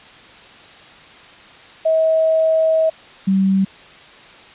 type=tone pair in turn; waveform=sine; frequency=641 / 192.67 Hz; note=E5 / G3; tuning=-49 / -30 cents; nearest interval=octave + major sixth; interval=2081 cents; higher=first; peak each=-12 dBFS; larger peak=neither; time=1.85-2.9 / 3.27-3.65 s; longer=first; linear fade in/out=10 ms; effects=white hiss -42 dBFS RMS until 4.54 s + resampled to 8000 Hz